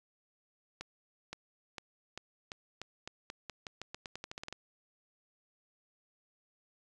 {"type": "accelerating click train", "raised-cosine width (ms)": 0.2, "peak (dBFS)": -24, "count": 20, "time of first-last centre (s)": [0.81, 4.526], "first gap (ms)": 520, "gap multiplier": 0.87, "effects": ["resampled to 24000 Hz"]}